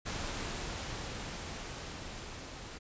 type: noise with level ramp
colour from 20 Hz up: pink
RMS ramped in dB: -37 to -46 dBFS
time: 0.05-2.79 s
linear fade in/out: 20 ms
effects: resampled to 16000 Hz